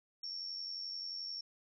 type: tone with amplitude modulation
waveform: sine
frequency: 5470 Hz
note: F8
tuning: 37 cents flat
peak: -37 dBFS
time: 0.23-1.41 s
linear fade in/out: 5 ms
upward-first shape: sine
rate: 91.4 Hz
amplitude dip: 60%
effects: none